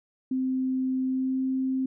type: tone with pitch glide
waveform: sine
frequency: 260 to 262.3 Hz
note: C4 to C4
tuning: -11 to +4 cents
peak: -24 dBFS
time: 0.31-1.86 s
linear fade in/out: 5 ms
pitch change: +15 cents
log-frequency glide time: 1.06-1.42 s
effects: none